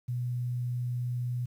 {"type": "tone", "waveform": "sine", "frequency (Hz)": 122.9, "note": "B2", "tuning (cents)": -8, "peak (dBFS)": -29, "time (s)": [0.08, 1.46], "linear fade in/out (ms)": 10, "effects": ["10-bit"]}